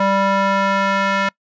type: tone with band-pass filter sweep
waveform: square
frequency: 196 Hz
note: G3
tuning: in tune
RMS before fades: -17 dBFS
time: 0-1.29 s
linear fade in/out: 5 ms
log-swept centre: 940 to 1600 Hz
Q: 1.3
effects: noise-tail reverb RT60 0.1 s tail -25 dB re dry + resampled to 16000 Hz